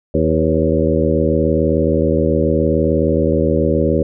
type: harmonic tone with a mistuned harmonic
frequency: 79.2 Hz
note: D#2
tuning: 31 cents sharp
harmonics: 1 / 2 / 3 / 4 / 5 / 6 / 7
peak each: -20 / -20 / -20 / -20 / -20 / -20 / -20 dBFS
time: 0.14-4.03 s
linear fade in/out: 5 ms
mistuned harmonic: 6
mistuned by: +44 cents
effects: none